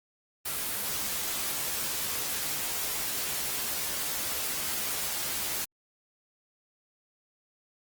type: noise with comb filter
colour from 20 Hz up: white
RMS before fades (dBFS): -32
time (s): 0.45-5.65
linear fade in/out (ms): 10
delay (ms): 14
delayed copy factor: +0.5
effects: Opus 24 kbps